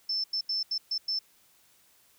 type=tone bursts at uneven times; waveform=sine; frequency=5300 Hz; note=E8; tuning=9 cents sharp; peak=-27 dBFS; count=6; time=0.09-0.24 / 0.33-0.41 / 0.49-0.63 / 0.71-0.78 / 0.91-0.98 / 1.08-1.19 s; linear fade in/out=5 ms; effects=white hiss -63 dBFS RMS until 2.18 s